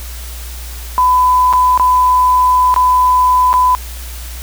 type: tone with dropouts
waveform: sine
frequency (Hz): 1003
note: B5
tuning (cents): +26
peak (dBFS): -7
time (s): 0.98-3.75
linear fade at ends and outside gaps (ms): 0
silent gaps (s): 1.528-1.535 / 1.776-1.797 / 2.741-2.762 / 3.53-3.539
effects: added 60 Hz sine -25 dBFS peak until 4.42 s + white hiss -32 dBFS RMS until 4.42 s